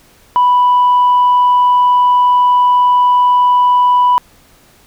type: tone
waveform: sine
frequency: 987.8 Hz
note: B5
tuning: in tune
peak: -5 dBFS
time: 0.36-4.18 s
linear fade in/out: 0 ms
effects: tanh soft clip ceiling -4 dBFS + pink hiss -47 dBFS RMS until 4.86 s